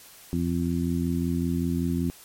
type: harmonic tone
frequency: 85.3 Hz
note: F2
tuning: 40 cents flat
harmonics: 1 / 2 / 3 / 4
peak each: -30 / -27 / -27 / -34 dBFS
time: 0.33-2.1 s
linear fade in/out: 0 ms
effects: white hiss -49 dBFS RMS until 2.24 s + MP3 64 kbps